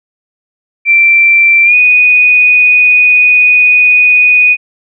sine tone with pitch glide, 2349 to 2479 Hz, D7 to D#7, 0 to -7 cents, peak -3 dBFS, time 0.85-4.57 s, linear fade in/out 50 ms, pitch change +93 cents, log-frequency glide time 1.64-1.75 s, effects none

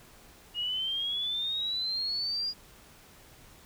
sine exponential sweep, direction up, 2863 to 4887 Hz, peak -29 dBFS, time 0.54-2.54 s, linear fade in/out 50 ms, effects pink hiss -55 dBFS RMS until 3.65 s

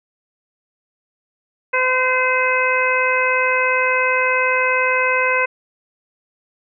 harmonic tone with a mistuned harmonic, 511 Hz, C5, 41 cents flat, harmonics 1 / 2 / 3 / 4 / 5, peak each -21 / -21 / -21 / -21 / -21 dBFS, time 1.73-5.46 s, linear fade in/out 10 ms, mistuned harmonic 4, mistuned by +17 cents, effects none

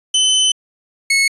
sawtooth tone pair in turn, 3038 / 2193 Hz, F#7 / C#7, +45 / -19 cents, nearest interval tritone, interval 564 cents, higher first, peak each -8 dBFS, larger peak neither, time 0.14-0.52 / 1.1-1.28 s, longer first, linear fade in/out 5 ms, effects resampled to 24000 Hz

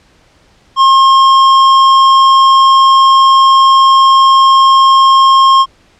triangle tone with tanh clipping, 1071 Hz, C6, 40 cents sharp, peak -5 dBFS, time 0.76-5.66 s, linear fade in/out 50 ms, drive 17 dB, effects pink hiss -48 dBFS RMS until 5.99 s + low-pass 6000 Hz 12 dB/octave

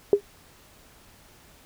sine tone with exponential decay, 406.2 Hz, G#4, 38 cents flat, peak -9 dBFS, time 0.13-0.21 s, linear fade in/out 1 ms, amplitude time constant 17 ms, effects pink hiss -54 dBFS RMS until 1.65 s

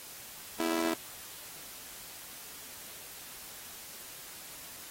sawtooth tone with amplitude modulation, 330 Hz, E4, 2 cents sharp, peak -21 dBFS, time 0.6-0.94 s, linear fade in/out 2 ms, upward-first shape sine, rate 85.1 Hz, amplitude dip 90%, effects white hiss -47 dBFS RMS until 4.9 s + AAC 48 kbps

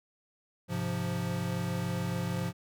square chord, F minor, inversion first, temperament equal, 103.83 / 130.81 / 174.61 Hz, Ab2 / C3 / F3, 0 / 0 / 0 cents, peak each -37 / -37 / -34 dBFS, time 0.68-2.53 s, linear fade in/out 50 ms, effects none

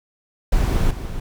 brown noise with echo, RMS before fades -17 dBFS, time 0.52-0.91 s, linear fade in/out 5 ms, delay 290 ms, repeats 1, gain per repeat -10 dB, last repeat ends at 1.2 s, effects none

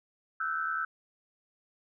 sine tone cluster, 1316 / 1478 / 1548 Hz, E6 / F#6 / G6, -3 / -2 / -22 cents, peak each -32 / -36 / -35 dBFS, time 0.4-0.85 s, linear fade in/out 5 ms, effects none

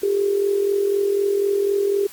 sine tone with amplitude modulation, 400.3 Hz, G4, 36 cents sharp, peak -14 dBFS, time 0.03-2.07 s, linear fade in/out 5 ms, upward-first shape sine, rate 44 Hz, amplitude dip 60%, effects white hiss -42 dBFS RMS until 2.12 s + Opus 48 kbps

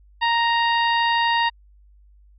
harmonic tone, 932.3 Hz, A#5, in tune, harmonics 1 / 2 / 3 / 4 / 5, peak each -19 / -23 / -27 / -29 / -34 dBFS, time 0.21-1.5 s, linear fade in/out 20 ms, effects added 50 Hz sine -49 dBFS peak until 2.38 s

